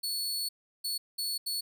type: tone bursts at uneven times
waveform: sawtooth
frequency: 4414 Hz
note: C#8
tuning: 8 cents flat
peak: -28 dBFS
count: 4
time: 0.03-0.49 / 0.84-0.98 / 1.18-1.38 / 1.46-1.61 s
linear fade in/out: 10 ms
effects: none